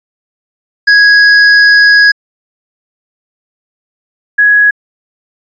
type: tone pair in turn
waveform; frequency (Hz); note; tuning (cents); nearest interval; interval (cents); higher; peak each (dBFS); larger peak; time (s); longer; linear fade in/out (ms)
square / sine; 1661.2 / 1670.8; G#6 / G#6; 0 / +10; unison; 10; second; -3; neither; 0.87-2.12 / 4.38-4.71; first; 10
effects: resampled to 16000 Hz